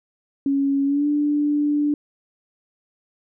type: tone with pitch glide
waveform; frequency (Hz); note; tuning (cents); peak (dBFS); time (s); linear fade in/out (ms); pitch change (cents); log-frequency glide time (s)
sine; 277.2 to 293.7; C#4 to D4; 0 to 0; -17; 0.46-1.94; 2; +100; 0.85-1.07
effects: none